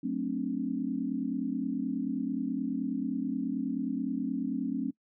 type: chord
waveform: sine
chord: D dominant seventh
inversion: first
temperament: just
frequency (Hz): 183.54 / 220.2 / 264.3 / 293.7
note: F#3 / A3 / C4 / D4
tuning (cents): -14 / +2 / +18 / 0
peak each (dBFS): -38 / -35 / -32 / -36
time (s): 0.03-4.91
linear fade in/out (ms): 10
effects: noise-tail reverb RT60 0.1 s tail -23 dB re dry